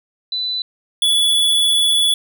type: tone pair in turn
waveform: sine / square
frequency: 3993 / 3423 Hz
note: B7 / A7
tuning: +18 / -48 cents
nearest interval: minor third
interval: 266 cents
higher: first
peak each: -19 / -13 dBFS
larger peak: second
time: 0.32-0.62 / 1.02-2.14 s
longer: second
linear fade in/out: 2 ms
effects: none